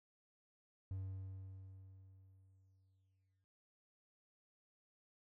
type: tone with exponential decay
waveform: triangle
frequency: 95.4 Hz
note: G2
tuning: 47 cents flat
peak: -39 dBFS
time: 0.91-3.44 s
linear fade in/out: 0 ms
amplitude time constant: 550 ms
effects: noise-tail reverb RT60 0.1 s tail -18 dB re dry

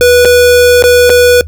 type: tone with dropouts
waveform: square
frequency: 490 Hz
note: B4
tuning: 14 cents flat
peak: -3 dBFS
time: 0.01-1.41 s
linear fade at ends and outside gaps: 0 ms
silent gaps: 0.249-0.254 / 0.824-0.839 / 1.095-1.101 s
effects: noise-tail reverb RT60 0.1 s tail -20 dB re dry + added 79 Hz sine -21 dBFS peak until 1.47 s

